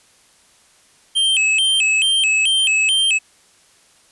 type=tone with vibrato; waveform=square; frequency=2854 Hz; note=F7; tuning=37 cents sharp; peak=-14 dBFS; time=1.15-3.19 s; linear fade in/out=20 ms; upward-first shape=square; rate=2.3 Hz; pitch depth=170 cents each way; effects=white hiss -53 dBFS RMS until 4.11 s + resampled to 24000 Hz